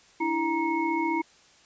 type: tone cluster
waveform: sine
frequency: 293.6 / 328.5 / 940 / 2186 Hz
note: D4 / E4 / A#5 / C#7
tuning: 0 / -6 / +14 / -25 cents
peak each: -34 / -27 / -28 / -33 dBFS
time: 0.2-1.22 s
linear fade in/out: 10 ms
effects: white hiss -57 dBFS RMS until 1.65 s + resampled to 16000 Hz